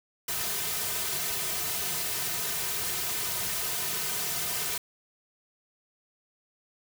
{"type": "noise with comb filter", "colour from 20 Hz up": "white", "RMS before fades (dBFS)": -31, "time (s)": [0.28, 4.78], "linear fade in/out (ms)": 5, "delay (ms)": 3.6, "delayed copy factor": -1, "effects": []}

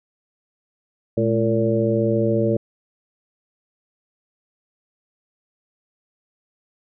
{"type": "harmonic tone with a mistuned harmonic", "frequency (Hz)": 114.1, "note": "A#2", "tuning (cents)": -37, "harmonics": [1, 2, 3, 4, 5], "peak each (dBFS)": [-23, -23, -23, -23, -23], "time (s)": [1.17, 2.57], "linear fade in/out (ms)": 5, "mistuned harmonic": 2, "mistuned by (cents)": -100, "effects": []}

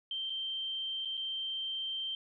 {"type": "tone with dropouts", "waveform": "sine", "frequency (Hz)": 3136, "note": "G7", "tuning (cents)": 0, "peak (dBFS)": -34, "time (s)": [0.11, 2.15], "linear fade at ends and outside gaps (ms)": 2, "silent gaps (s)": [[0.298, 0.302], [1.05, 1.055], [1.171, 1.175]], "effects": []}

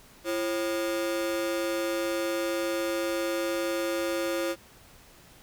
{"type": "ring-modulated tone", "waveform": "45% pulse", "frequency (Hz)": 440, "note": "A4", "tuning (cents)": 0, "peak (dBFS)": -24, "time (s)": [0.24, 4.56], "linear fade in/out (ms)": 50, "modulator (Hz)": 101, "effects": ["pink hiss -54 dBFS RMS until 5.42 s"]}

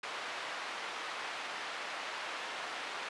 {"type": "band-pass noise", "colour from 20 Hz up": "pink", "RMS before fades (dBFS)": -41, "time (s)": [0.03, 3.09], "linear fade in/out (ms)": 5, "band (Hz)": [780, 3300], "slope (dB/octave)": 12, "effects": ["resampled to 24000 Hz"]}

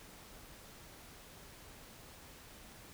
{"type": "silence", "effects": ["pink hiss -55 dBFS RMS until 2.93 s"]}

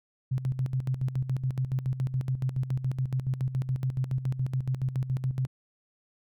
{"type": "tone with tremolo", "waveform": "sine", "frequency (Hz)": 130, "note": "C3", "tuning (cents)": -11, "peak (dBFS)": -24, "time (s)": [0.31, 5.47], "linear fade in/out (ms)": 10, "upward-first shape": "square", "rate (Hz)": 7.1, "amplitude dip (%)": 70, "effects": []}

